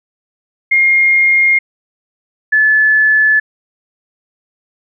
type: tone pair in turn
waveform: sine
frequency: 2131 / 1729.9 Hz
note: C7 / A6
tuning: +31 / -30 cents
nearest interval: major third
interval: 361 cents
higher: first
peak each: -7 dBFS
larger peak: neither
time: 0.71-1.59 / 2.52-3.4 s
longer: neither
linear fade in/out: 10 ms
effects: none